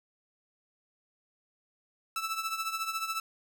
sawtooth tone with tremolo, 1318.5 Hz, E6, in tune, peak -25 dBFS, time 2.16-3.2 s, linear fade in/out 2 ms, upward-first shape triangle, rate 14 Hz, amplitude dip 75%, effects none

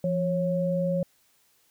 sine tone pair together, 172.3 / 548.5 Hz, F3 / C#5, -23 / -18 cents, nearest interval octave + minor sixth, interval 2005 cents, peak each -26 dBFS, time 0.04-1.03 s, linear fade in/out 2 ms, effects white hiss -65 dBFS RMS until 1.7 s

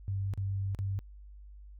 sine tone with dropouts, 97.9 Hz, G2, 2 cents flat, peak -30 dBFS, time 0.08-0.99 s, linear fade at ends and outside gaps 0 ms, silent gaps 0.337-0.376 / 0.748-0.789 s, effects added 50 Hz sine -47 dBFS peak until 1.79 s

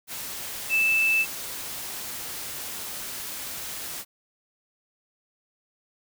sine tone in noise, 2637 Hz, E7, in tune, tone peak -19 dBFS, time 0.69-1.26 s, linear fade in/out 50 ms, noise white, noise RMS -35 dBFS, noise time 0.07-4.05 s, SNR +13 dB, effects none

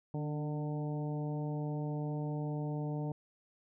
harmonic tone with a mistuned harmonic, 149.9 Hz, D3, 36 cents sharp, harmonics 1 / 2 / 3 / 4 / 5 / 6, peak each -35 / -41 / -45 / -47 / -49 / -51 dBFS, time 0.14-3.12 s, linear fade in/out 2 ms, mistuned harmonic 2, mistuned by -31 cents, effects none

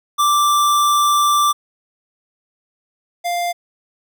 square tone pair in turn, 1174.7 / 698.5 Hz, D6 / F5, 0 / 0 cents, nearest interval major sixth, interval 900 cents, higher first, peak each -13 / -19 dBFS, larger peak first, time 0.18-1.53 / 3.24-3.53 s, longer first, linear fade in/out 20 ms, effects none

